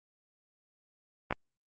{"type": "clicks", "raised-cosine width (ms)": 0.5, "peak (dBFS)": -15, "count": 2, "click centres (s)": [1.309, 1.325], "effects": ["Opus 24 kbps"]}